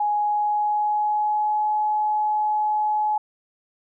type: tone with pitch glide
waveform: sine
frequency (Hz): 834 to 848.6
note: G#5 to G#5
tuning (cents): +7 to +37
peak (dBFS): -19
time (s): 0-3.18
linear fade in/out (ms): 5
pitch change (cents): +30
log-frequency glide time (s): 0.17-1.7
effects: none